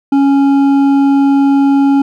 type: tone with hard clipping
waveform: sine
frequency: 277.2 Hz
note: C#4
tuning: in tune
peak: -8 dBFS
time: 0.12-2.02 s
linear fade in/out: 5 ms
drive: 7 dB
effects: none